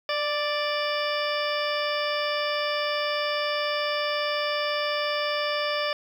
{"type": "harmonic tone with a mistuned harmonic", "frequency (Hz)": 587.3, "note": "D5", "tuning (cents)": 0, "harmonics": [1, 2, 3, 4, 5, 6, 8, 9], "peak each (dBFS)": [-28, -31, -33, -34, -35, -36, -37, -38], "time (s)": [0.09, 5.93], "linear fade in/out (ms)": 2, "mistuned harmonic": 1, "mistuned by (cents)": 15, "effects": ["9-bit"]}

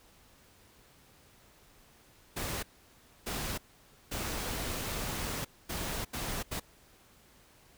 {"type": "noise bursts at uneven times", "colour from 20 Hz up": "pink", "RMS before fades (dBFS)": -36, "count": 6, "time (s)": [[2.36, 2.63], [3.26, 3.58], [4.11, 5.45], [5.69, 6.05], [6.13, 6.43], [6.51, 6.6]], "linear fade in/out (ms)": 10, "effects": ["pink hiss -61 dBFS RMS until 7.77 s"]}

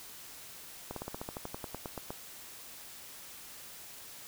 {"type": "slowing click train", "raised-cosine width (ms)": 1, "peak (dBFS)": -24, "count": 15, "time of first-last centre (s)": [0.91, 2.105], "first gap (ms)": 53, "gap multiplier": 1.07, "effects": ["white hiss -49 dBFS RMS until 4.27 s"]}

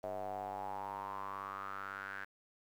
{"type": "tone with band-pass filter sweep", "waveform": "square", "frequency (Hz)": 49, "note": "G1", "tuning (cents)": 0, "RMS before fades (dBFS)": -43, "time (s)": [0.03, 2.25], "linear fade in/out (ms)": 10, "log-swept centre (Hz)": [640, 1600], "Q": 6.8, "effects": ["11-bit"]}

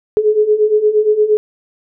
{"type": "beating tone pair", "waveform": "sine", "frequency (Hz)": [419.6, 428.2], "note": ["G#4", "A4"], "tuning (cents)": [18, -47], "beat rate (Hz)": 8.6, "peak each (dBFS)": [-15, -11], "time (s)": [0.17, 1.37], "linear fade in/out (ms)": 0, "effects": []}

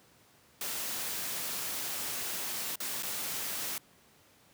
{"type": "noise with dropouts", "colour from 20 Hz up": "white", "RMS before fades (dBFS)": -36, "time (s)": [0.61, 3.78], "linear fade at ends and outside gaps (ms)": 2, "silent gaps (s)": [[2.757, 2.802], [3.025, 3.031]], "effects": ["pink hiss -62 dBFS RMS until 4.53 s", "high-pass 100 Hz 12 dB/octave"]}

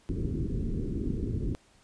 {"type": "low-pass noise", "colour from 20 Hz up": "pink", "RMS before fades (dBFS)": -31, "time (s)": [0.09, 1.55], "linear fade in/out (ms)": 0, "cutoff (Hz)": 400, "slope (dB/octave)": 48, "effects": ["pink hiss -62 dBFS RMS until 1.83 s", "resampled to 22050 Hz"]}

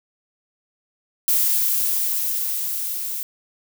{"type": "noise with level ramp", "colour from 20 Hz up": "violet", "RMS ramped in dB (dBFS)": [-18, -28], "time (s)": [1.28, 3.23], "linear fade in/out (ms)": 0, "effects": []}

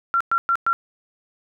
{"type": "tone bursts", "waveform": "sine", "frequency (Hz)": 1368, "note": "F6", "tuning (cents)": -36, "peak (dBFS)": -16, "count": 4, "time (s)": [0.14, 0.73], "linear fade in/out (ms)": 0, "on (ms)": 65, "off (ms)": 110, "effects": []}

